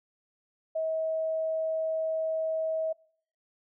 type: tone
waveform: sine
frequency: 640 Hz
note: D#5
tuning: 49 cents sharp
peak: -27 dBFS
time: 0.75-2.93 s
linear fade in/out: 10 ms
effects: noise-tail reverb RT60 0.6 s tail -23 dB re dry